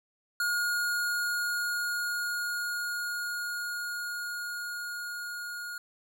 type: tone with level ramp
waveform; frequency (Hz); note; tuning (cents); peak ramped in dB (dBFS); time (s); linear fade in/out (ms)
square; 1433; F6; +44; -27 to -37; 0.4-5.78; 2
effects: none